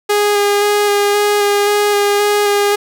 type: tone with vibrato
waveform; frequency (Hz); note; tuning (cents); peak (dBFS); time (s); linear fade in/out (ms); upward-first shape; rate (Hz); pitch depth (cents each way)
sawtooth; 410.5; G#4; -20; -7; 0.09-2.76; 10; square; 1.9; 12
effects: 8-bit